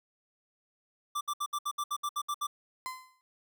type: tone bursts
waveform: square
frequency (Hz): 1174.7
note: D6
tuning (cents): 0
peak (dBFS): -31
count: 11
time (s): 1.15-2.47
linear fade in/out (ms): 10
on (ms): 60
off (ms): 66
type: tone with exponential decay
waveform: 35% pulse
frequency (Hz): 1028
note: C6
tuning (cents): -31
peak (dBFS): -31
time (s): 2.86-3.21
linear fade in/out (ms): 0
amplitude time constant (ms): 75
effects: none